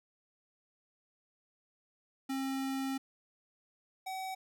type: tone pair in turn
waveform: square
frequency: 268.2 / 758.6 Hz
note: C4 / F#5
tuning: +43 / +43 cents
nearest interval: octave + tritone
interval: 1800 cents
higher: second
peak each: -34 / -38 dBFS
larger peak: first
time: 2.29-2.98 / 4.06-4.35 s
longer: first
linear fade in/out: 10 ms
effects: none